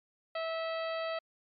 harmonic tone with a mistuned harmonic, 652 Hz, E5, 19 cents flat, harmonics 1 / 2 / 3 / 4 / 5 / 6 / 7, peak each -34 / -40 / -44 / -46 / -48 / -50 / -51 dBFS, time 0.35-1.19 s, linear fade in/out 5 ms, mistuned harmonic 5, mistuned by -29 cents, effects MP3 64 kbps

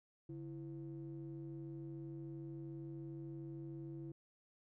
triangle ring-modulated tone, 95.2 Hz, F#2, 50 cents sharp, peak -40 dBFS, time 0.29-4.12 s, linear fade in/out 5 ms, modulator 237 Hz, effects none

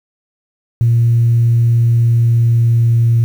sine tone with pitch glide, 117.1 to 116.36 Hz, A#2 to A#2, +8 to -3 cents, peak -7 dBFS, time 0.81-3.24 s, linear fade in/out 0 ms, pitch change -11 cents, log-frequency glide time 1.86-2.87 s, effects tanh soft clip ceiling -4 dBFS + 7-bit

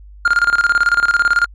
triangle tone with tremolo, 1406 Hz, F6, 11 cents sharp, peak -7 dBFS, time 0.25-1.46 s, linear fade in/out 5 ms, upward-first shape square, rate 18 Hz, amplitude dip 80%, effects added 50 Hz sine -36 dBFS peak until 1.54 s + resampled to 22050 Hz

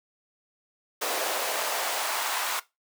pink noise with high-pass filter sweep, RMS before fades -29 dBFS, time 1.01-2.6 s, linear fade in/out 10 ms, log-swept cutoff 480 to 1000 Hz, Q 1.5, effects noise-tail reverb RT60 0.2 s tail -18 dB re dry + high-pass 300 Hz 12 dB/octave

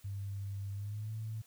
sine tone with pitch glide, 99.2 to 110.07 Hz, G2 to A2, +21 to +1 cents, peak -37 dBFS, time 0.04-1.42 s, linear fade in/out 10 ms, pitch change +180 cents, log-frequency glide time 0.73-1.14 s, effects white hiss -64 dBFS RMS until 1.46 s

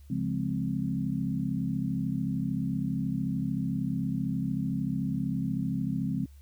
sine chord, Db major seventh, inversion none, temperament equal, 138.59 / 174.61 / 207.7 / 261.6 Hz, Db3 / F3 / Ab3 / C4, 0 / 0 / 0 / 0 cents, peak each -33 dBFS, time 0.1-6.26 s, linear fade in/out 5 ms, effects added 70 Hz sine -48 dBFS peak until 6.41 s + white hiss -66 dBFS RMS until 6.41 s

